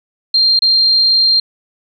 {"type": "tone with dropouts", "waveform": "sine", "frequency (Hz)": 4186, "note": "C8", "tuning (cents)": 0, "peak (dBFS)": -8, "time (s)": [0.34, 1.4], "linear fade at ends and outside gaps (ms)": 5, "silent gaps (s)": [0.592, 0.62], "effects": []}